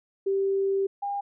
sine tone pair in turn, 390.8 / 805.9 Hz, G4 / G5, -5 / +48 cents, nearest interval octave + minor second, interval 1253 cents, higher second, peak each -22 / -27 dBFS, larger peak first, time 0.26-0.87 / 1.02-1.21 s, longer first, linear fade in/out 10 ms, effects none

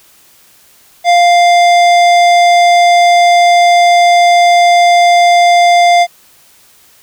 sine tone with hard clipping, 698.5 Hz, F5, in tune, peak -6 dBFS, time 1.04-6.07 s, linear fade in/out 50 ms, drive 15 dB, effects white hiss -45 dBFS RMS until 7.02 s

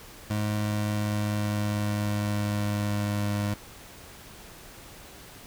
25% pulse tone with pitch glide, 105.4 to 102.87 Hz, G#2 to G#2, +26 to -16 cents, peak -22 dBFS, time 0.3-3.54 s, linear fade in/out 5 ms, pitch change -42 cents, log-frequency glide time 0.49-3.42 s, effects pink hiss -47 dBFS RMS until 5.46 s

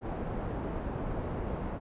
pink low-pass noise, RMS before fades -35 dBFS, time 0.01-1.8 s, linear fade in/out 50 ms, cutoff 870 Hz, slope 12 dB/octave, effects resampled to 8000 Hz

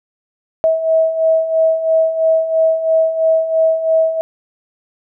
sine beating tone pair, 643 / 646 Hz, E5 / E5, -43 / -35 cents, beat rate 3 Hz, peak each -18 / -12 dBFS, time 0.64-4.21 s, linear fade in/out 0 ms, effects none

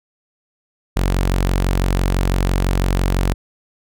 sawtooth tone, 45.98 Hz, F#1, 10 cents flat, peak -11 dBFS, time 0.96-3.34 s, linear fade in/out 10 ms, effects none

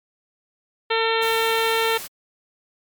harmonic tone, 451.5 Hz, A4, 45 cents sharp, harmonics 1 / 2 / 3 / 4 / 5 / 6 / 7 / 8 / 9, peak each -22 / -25 / -27 / -28 / -29 / -30 / -30 / -31 / -32 dBFS, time 0.9-1.98 s, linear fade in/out 10 ms
white noise, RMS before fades -34 dBFS, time 1.21-2.08 s, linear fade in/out 20 ms
effects MP3 96 kbps

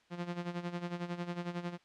sawtooth tone with tremolo, 174.5 Hz, F3, 1 cent flat, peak -30 dBFS, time 0.1-1.78 s, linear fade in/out 50 ms, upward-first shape sine, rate 11 Hz, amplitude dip 75%, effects white hiss -68 dBFS RMS until 1.84 s + low-pass 4000 Hz 12 dB/octave

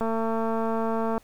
click train, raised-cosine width 1 ms, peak -15 dBFS, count 264, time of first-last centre 0.01-1.179 s, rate 225 Hz, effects pink hiss -58 dBFS RMS until 1.23 s

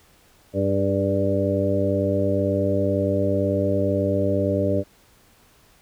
harmonic tone with a mistuned harmonic, 98 Hz, G2, in tune, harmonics 1 / 2 / 3 / 4 / 5 / 6, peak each -25 / -27 / -26 / -28 / -27 / -24 dBFS, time 0.53-4.84 s, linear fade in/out 50 ms, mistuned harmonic 4, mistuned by +41 cents, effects pink hiss -56 dBFS RMS until 5.81 s

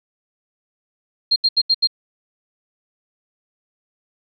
sine tone bursts, 4210 Hz, C8, 10 cents sharp, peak -12 dBFS, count 5, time 1.31-1.873 s, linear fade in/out 10 ms, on 51 ms, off 77 ms, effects none

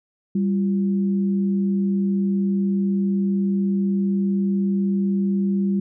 sine tone pair together, 196.3 / 347 Hz, G3 / F4, +3 / -11 cents, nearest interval minor seventh, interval 986 cents, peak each -18 / -30 dBFS, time 0.35-5.8 s, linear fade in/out 5 ms, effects none

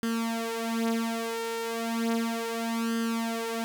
sawtooth tone with flanger, 228.7 Hz, A#3, 33 cents flat, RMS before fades -30 dBFS, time 0.03-3.64 s, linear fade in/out 0 ms, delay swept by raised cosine 0.63 to 6.63 ms, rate 0.34 Hz, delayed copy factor +0.8, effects none

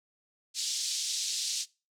pink band-pass noise, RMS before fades -33 dBFS, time 0.54-1.66 s, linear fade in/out 50 ms, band 3900 to 7600 Hz, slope 24 dB/octave, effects noise-tail reverb RT60 0.3 s tail -22 dB re dry

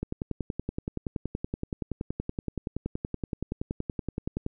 click train, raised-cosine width 3 ms, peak -17 dBFS, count 48, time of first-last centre 0.03-4.464 s, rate 10.6 Hz, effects none

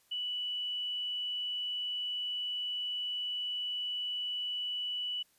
sine tone, 2960 Hz, F#7, in tune, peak -33 dBFS, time 0.11-5.23 s, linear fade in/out 10 ms, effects white hiss -69 dBFS RMS until 5.38 s + resampled to 32000 Hz

